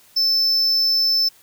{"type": "tone", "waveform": "triangle", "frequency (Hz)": 5280, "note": "E8", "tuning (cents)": 2, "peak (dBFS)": -14, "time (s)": [0.16, 1.29], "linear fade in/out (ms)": 10, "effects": ["white hiss -52 dBFS RMS until 1.42 s"]}